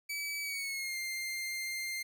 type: tone with pitch glide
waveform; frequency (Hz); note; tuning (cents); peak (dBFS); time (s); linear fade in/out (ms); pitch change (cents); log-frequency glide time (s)
sawtooth; 2292 to 2102; D7 to C7; -43 to +7; -32; 0.09-2.03; 10; -150; 0.42-0.98
effects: 12-bit

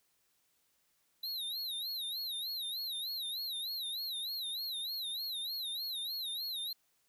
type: tone with vibrato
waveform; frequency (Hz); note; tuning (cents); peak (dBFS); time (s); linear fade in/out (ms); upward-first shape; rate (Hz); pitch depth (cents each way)
square; 3951; B7; 0; -37; 1.23-6.73; 5; sine; 3.3; 160
effects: white hiss -75 dBFS RMS until 7.08 s

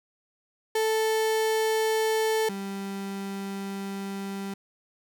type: tone pair in turn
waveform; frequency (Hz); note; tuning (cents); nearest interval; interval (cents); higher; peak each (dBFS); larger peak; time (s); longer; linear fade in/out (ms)
35% pulse; 440 / 196.62; A4 / G3; 0 / +5; octave + major second; 1395; first; -21 / -30; first; 0.75-2.49 / 2.49-4.54; second; 5
effects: none

